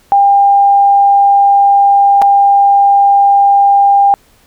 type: tone with dropouts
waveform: sine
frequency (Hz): 800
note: G5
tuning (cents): +35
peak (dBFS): -4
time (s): 0.12-4.14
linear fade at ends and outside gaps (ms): 0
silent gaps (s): 2.217-2.221
effects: pink hiss -49 dBFS RMS until 4.46 s